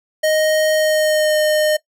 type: tone with pitch glide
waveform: square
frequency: 622.3 to 612 Hz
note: D#5 to D#5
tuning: 0 to -29 cents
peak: -14 dBFS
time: 0.23-1.77 s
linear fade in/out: 10 ms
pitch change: -29 cents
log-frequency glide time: 0.74-1.37 s
effects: noise-tail reverb RT60 0.1 s tail -19 dB re dry